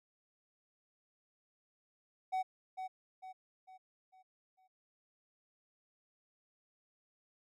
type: tone with echo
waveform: triangle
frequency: 751 Hz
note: F#5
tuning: 26 cents sharp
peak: -30 dBFS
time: 2.32-2.43 s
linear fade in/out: 20 ms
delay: 450 ms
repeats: 5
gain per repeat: -7 dB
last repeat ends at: 4.68 s
effects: none